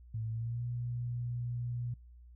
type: tone with pitch glide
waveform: sine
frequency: 111.5 to 120.89 Hz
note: A2 to B2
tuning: +23 to -37 cents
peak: -34 dBFS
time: 0.14-1.94 s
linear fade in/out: 5 ms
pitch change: +140 cents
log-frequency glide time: 0.29-0.63 s
effects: noise-tail reverb RT60 0.3 s tail -25 dB re dry + added 60 Hz sine -52 dBFS peak until 2.35 s